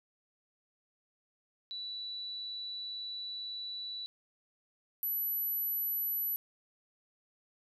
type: tone pair in turn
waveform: sine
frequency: 3951 / 11840 Hz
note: B7 / F#9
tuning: 0 / 0 cents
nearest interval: octave + perfect fifth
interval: 1900 cents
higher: second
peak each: -38 / -31 dBFS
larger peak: second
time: 1.71-4.06 / 5.03-6.36 s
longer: first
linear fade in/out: 0 ms
effects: none